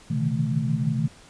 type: tone cluster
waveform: sine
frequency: 124.2 / 136.8 / 153.6 / 160 / 218.4 Hz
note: B2 / C#3 / D#3 / D#3 / A3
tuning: +10 / -23 / -22 / +49 / -13 cents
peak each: -28 dBFS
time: 0.1-1.08 s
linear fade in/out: 10 ms
effects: pink hiss -50 dBFS RMS until 1.29 s + resampled to 22050 Hz